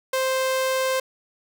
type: tone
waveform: sawtooth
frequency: 523.3 Hz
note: C5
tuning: in tune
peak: -17 dBFS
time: 0.13-1 s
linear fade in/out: 5 ms
effects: none